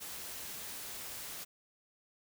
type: noise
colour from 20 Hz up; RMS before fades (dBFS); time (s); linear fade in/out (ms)
white; -44; 0-1.45; 20
effects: none